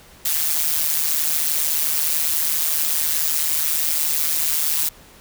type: noise with amplitude modulation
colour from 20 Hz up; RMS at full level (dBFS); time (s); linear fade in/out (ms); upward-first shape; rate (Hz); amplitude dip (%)
blue; -17; 0.25-4.89; 5; sine; 154; 80
effects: pink hiss -47 dBFS RMS until 5.2 s